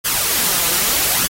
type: noise with flanger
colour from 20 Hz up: white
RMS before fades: -17 dBFS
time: 0.04-1.28 s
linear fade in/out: 20 ms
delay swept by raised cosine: 0.62 to 5.92 ms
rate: 0.81 Hz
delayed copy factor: +0.55
effects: AAC 48 kbps